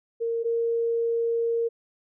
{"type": "tone pair in turn", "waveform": "sine", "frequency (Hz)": [461.7, 463.4], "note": ["A#4", "A#4"], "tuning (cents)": [-17, -10], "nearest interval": "unison", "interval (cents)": 7, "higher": "second", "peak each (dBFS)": [-24, -22], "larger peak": "second", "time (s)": [[0.2, 0.44], [0.44, 1.69]], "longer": "second", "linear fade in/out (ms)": 20, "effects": []}